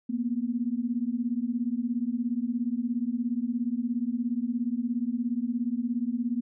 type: beating tone pair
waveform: sine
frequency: 230.9 / 247.9 Hz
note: A#3 / B3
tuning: -16 / +7 cents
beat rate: 17 Hz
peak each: -29 dBFS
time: 0.09-6.41 s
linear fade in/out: 10 ms
effects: none